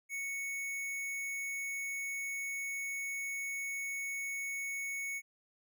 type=tone; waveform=square; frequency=2217 Hz; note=C#7; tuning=in tune; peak=-37 dBFS; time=0.09-5.22 s; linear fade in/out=50 ms; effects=none